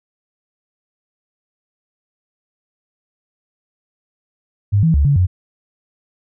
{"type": "tone with pitch steps", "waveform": "sine", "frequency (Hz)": [101.5, 162.6, 71.3, 141.8, 91.1], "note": ["G#2", "E3", "C#2", "C#3", "F#2"], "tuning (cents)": [-39, -23, 49, 40, -26], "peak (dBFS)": -10, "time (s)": [4.72, 5.27], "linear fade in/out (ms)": 20, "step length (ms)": 110, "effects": []}